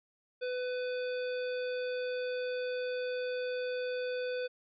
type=harmonic tone with a mistuned harmonic; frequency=500 Hz; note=B4; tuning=21 cents sharp; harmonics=1 / 3 / 5 / 7 / 9; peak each=-33 / -43 / -47 / -50 / -52 dBFS; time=0.41-4.48 s; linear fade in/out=20 ms; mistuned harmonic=9; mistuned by=+24 cents; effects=none